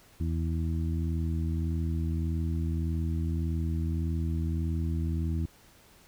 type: harmonic tone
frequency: 81.7 Hz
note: E2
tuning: 15 cents flat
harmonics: 1 / 2 / 3 / 4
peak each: -28 / -34 / -38 / -40 dBFS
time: 0.2-5.46 s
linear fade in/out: 5 ms
effects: pink hiss -58 dBFS RMS until 6.07 s